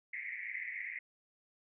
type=band-pass noise; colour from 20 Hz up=white; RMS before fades=-42 dBFS; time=0.13-0.99 s; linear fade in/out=5 ms; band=1900 to 2200 Hz; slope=96 dB/octave; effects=none